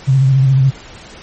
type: tone with vibrato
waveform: sine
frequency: 133.7 Hz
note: C3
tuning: 38 cents sharp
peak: -7 dBFS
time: 0.07-0.71 s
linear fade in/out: 20 ms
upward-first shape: square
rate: 14 Hz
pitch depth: 37 cents each way
effects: pink hiss -36 dBFS RMS until 1.22 s + MP3 32 kbps